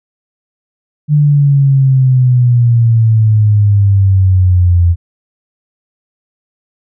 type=exponential sweep; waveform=sine; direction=down; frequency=150 to 85.1 Hz; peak=-5 dBFS; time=1.08-4.96 s; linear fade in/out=50 ms; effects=none